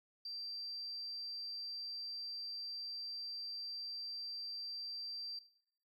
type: tone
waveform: triangle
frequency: 4699 Hz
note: D8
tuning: in tune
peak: -39 dBFS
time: 0.25-5.39 s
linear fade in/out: 5 ms
effects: noise-tail reverb RT60 0.6 s tail -17 dB re dry + tanh soft clip ceiling -40 dBFS